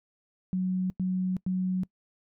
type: tone bursts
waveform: sine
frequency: 185 Hz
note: F#3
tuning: in tune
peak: -25 dBFS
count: 3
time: 0.53-1.834 s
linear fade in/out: 0 ms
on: 370 ms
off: 97 ms
effects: noise-tail reverb RT60 0.1 s tail -23 dB re dry